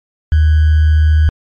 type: tone with sample-and-hold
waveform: sine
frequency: 77.4 Hz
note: D#2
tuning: 9 cents flat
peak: -6 dBFS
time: 0.32-1.29 s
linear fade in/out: 0 ms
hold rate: 1575 Hz
effects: low-pass 3000 Hz 12 dB/octave + MP3 64 kbps